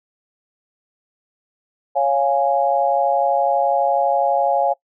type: chord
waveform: sine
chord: Db major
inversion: none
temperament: equal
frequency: 554.4 / 698.5 / 830.6 Hz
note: Db5 / F5 / Ab5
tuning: 0 / 0 / 0 cents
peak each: -19 dBFS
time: 1.95-4.74 s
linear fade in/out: 20 ms
effects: noise-tail reverb RT60 0.1 s tail -22 dB re dry